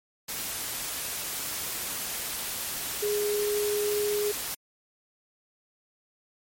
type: tone in noise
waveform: sine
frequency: 415.3 Hz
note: G#4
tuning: in tune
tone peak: -25 dBFS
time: 3.02-4.32 s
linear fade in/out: 10 ms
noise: white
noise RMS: -33 dBFS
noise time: 0.28-4.55 s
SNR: +5 dB
effects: MP3 64 kbps